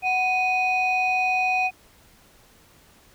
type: tone pair together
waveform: sine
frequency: 743 / 2489 Hz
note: F#5 / D#7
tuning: +7 / 0 cents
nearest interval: octave + major sixth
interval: 2093 cents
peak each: -21 dBFS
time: 0.02-1.71 s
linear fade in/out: 50 ms
effects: tanh soft clip ceiling -15 dBFS + pink hiss -55 dBFS RMS until 3.14 s